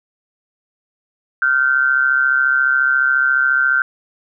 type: tone pair together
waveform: sine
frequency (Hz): 1400 / 1534.3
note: F6 / G6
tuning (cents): +4 / -38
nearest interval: major second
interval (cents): 158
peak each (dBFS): -15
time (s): 1.42-3.82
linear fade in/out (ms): 2
effects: none